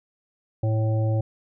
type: harmonic tone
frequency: 110 Hz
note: A2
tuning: in tune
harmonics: 1 / 3 / 5 / 7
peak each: -20 / -33 / -31 / -38 dBFS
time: 0.63-1.21 s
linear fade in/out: 5 ms
effects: none